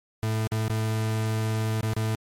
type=tone with dropouts; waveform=40% pulse; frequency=110 Hz; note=A2; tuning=in tune; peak=-23 dBFS; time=0.23-2.15 s; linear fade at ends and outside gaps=0 ms; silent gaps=0.471-0.519 / 0.681-0.698 / 1.809-1.831 / 1.934-1.965 s; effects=MP3 64 kbps